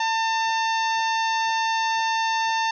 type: harmonic tone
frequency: 898 Hz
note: A5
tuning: 35 cents sharp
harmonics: 1 / 2 / 3 / 4 / 5 / 6 / 7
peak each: -22 / -28 / -32 / -34 / -36 / -38 / -39 dBFS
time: 0-2.71 s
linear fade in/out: 5 ms
effects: none